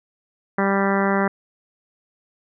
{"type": "harmonic tone", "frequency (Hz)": 196.7, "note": "G3", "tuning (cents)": 6, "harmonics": [1, 2, 3, 4, 5, 6, 7, 8, 9, 10], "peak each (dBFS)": [-21, -24, -26, -27, -28, -29, -29, -30, -31, -31], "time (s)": [0.58, 1.28], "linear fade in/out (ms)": 5, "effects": []}